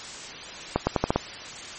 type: accelerating click train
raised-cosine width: 1 ms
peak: -6 dBFS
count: 6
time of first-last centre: 0.76-1.16 s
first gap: 110 ms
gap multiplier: 0.84
effects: white hiss -38 dBFS RMS until 1.78 s + MP3 32 kbps